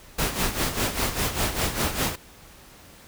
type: noise with tremolo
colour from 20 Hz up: pink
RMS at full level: -23 dBFS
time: 0.18-2.16 s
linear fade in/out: 10 ms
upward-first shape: sine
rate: 5 Hz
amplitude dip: 70%
effects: pink hiss -49 dBFS RMS until 3.07 s